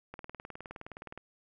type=click train; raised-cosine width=0.5 ms; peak=-28 dBFS; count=21; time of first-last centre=0.14-1.176 s; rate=19.3 Hz; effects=none